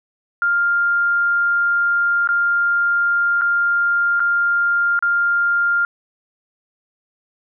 sine tone with dropouts, 1400 Hz, F6, 4 cents sharp, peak -14 dBFS, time 0.42-5.85 s, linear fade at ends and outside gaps 1 ms, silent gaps 2.274-2.289 / 3.412-3.418 / 4.196-4.202 / 4.991-5.025 s, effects none

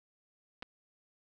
clicks, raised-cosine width 0.3 ms, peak -27 dBFS, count 2, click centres 0.624 / 0.628 s, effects none

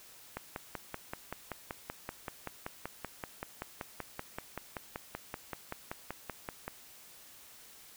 click train, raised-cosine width 0.5 ms, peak -22 dBFS, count 34, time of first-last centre 0.37-6.68 s, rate 5.23 Hz, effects white hiss -55 dBFS RMS until 7.96 s

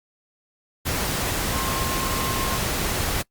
sine tone in noise, 1065 Hz, C6, 30 cents sharp, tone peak -30 dBFS, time 1.52-2.59 s, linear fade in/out 20 ms, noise pink, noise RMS -25 dBFS, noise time 0.85-3.23 s, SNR -8 dB, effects noise-tail reverb RT60 0.1 s tail -24 dB re dry + Opus 48 kbps

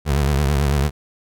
25% pulse tone with vibrato, 71.1 Hz, C#2, 45 cents sharp, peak -12 dBFS, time 0.05-0.91 s, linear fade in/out 50 ms, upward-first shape triangle, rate 9 Hz, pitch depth 150 cents each way, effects none

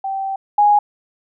sine tone pair in turn, 777 / 827.4 Hz, G5 / G#5, -16 / -7 cents, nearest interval minor second, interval 109 cents, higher second, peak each -20 / -9 dBFS, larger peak second, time 0.04-0.36 / 0.58-0.79 s, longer first, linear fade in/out 5 ms, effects none

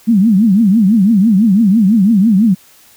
sine tone with vibrato, 208.2 Hz, G#3, 5 cents sharp, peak -6 dBFS, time 0.07-2.55 s, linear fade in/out 20 ms, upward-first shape triangle, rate 6 Hz, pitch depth 260 cents each way, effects white hiss -45 dBFS RMS until 2.96 s

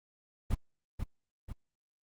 brown noise with echo, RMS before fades -28 dBFS, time 0.5-0.55 s, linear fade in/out 10 ms, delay 490 ms, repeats 2, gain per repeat -6 dB, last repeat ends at 1.53 s, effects Opus 24 kbps

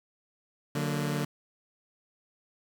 sawtooth chord, D augmented, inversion none, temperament just, 146.83 / 183.54 / 229.4 Hz, D3 / F#3 / A#3, 0 / -14 / -28 cents, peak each -26 / -32 / -31 dBFS, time 0.75-1.25 s, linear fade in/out 5 ms, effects 9-bit

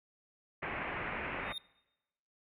white low-pass noise, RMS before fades -39 dBFS, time 0.62-1.53 s, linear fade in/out 10 ms, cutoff 2500 Hz, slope 48 dB/octave
triangle tone with exponential growth, 3678 Hz, A#7, 24 cents flat, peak -34 dBFS, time 1.39-1.58 s, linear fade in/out 2 ms, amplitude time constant 40 ms
effects noise-tail reverb RT60 1.0 s tail -23 dB re dry

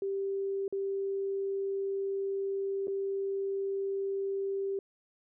sine tone with dropouts, 392.2 Hz, G4, 1 cent sharp, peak -30 dBFS, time 0.02-4.79 s, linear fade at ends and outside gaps 2 ms, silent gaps 0.68-0.725 / 2.872-2.88 s, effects none

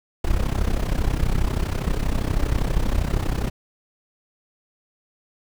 brown noise with amplitude modulation, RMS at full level -18 dBFS, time 0.24-3.5 s, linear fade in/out 5 ms, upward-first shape sine, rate 32.5 Hz, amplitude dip 80%, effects none

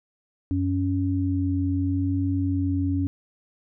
sine tone pair together, 92.5 / 278.3 Hz, F#2 / C#4, 0 / +7 cents, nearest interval octave + perfect fifth, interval 1907 cents, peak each -24 dBFS, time 0.51-3.07 s, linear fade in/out 0 ms, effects none

